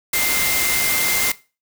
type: tone in noise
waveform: sine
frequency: 2093 Hz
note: C7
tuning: in tune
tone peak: -22 dBFS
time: 0.13-1.32 s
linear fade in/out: 5 ms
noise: white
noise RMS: -20 dBFS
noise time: 0.13-1.32 s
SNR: -5 dB
effects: noise-tail reverb RT60 0.3 s tail -18 dB re dry